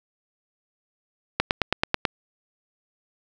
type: click train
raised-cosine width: 0.3 ms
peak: -3 dBFS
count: 7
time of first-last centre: 1.4-2.052 s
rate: 9.2 Hz
effects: none